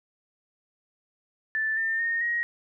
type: tone with pitch steps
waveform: sine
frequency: 1760 / 1801.1 / 1843.2 / 1886.3 Hz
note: A6 / A6 / A#6 / A#6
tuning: 0 / +40 / -20 / +20 cents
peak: -24 dBFS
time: 1.55-2.43 s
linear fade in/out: 0 ms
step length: 220 ms
effects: none